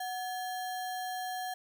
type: tone with sample-and-hold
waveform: sine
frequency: 740 Hz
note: F#5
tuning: in tune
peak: -34 dBFS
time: 0-1.54 s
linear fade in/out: 5 ms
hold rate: 2450 Hz
effects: none